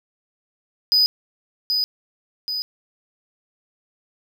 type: tone with echo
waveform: triangle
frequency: 4978 Hz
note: D#8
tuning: in tune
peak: -12 dBFS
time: 0.92-1.06 s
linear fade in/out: 0 ms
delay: 780 ms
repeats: 2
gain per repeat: -5 dB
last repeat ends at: 2.62 s
effects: none